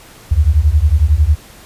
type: beating tone pair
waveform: sine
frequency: 70 / 81 Hz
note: C#2 / E2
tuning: +18 / -30 cents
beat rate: 11 Hz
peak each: -11 dBFS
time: 0.31-1.36 s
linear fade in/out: 10 ms
effects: pink hiss -40 dBFS RMS until 1.65 s + resampled to 32000 Hz